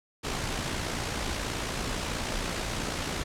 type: noise with amplitude modulation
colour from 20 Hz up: pink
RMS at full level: -30 dBFS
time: 0.23-3.24 s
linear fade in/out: 20 ms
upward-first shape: sine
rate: 58.4 Hz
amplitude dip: 40%
effects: low-pass 8000 Hz 12 dB/octave